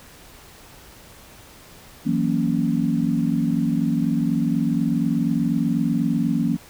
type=chord; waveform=sine; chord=F# dominant seventh; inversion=third; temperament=equal; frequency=164.81 / 185 / 233.1 / 277.2 Hz; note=E3 / F#3 / A#3 / C#4; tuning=0 / 0 / 0 / 0 cents; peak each=-24 / -26 / -22 / -24 dBFS; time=2.05-6.57 s; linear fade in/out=20 ms; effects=pink hiss -46 dBFS RMS until 6.69 s